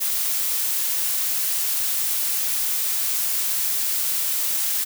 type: noise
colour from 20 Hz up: blue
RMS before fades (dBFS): -23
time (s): 0-4.85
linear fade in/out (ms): 20
effects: none